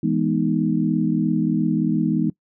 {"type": "chord", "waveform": "sine", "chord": "E major seventh", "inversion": "none", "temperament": "equal with one note detuned", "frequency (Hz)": [164.81, 207.7, 245.1, 311.1], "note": ["E3", "G#3", "B3", "D#4"], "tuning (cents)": [0, 0, -13, 0], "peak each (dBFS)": -23, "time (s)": [0.03, 2.3], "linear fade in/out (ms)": 5, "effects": ["noise-tail reverb RT60 0.1 s tail -21 dB re dry"]}